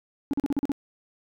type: tone bursts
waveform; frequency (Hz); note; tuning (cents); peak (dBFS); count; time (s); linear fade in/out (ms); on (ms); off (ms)
sine; 281.7; C#4; +28; -19; 7; 0.31-0.718; 0; 24; 40
effects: tanh soft clip ceiling -21 dBFS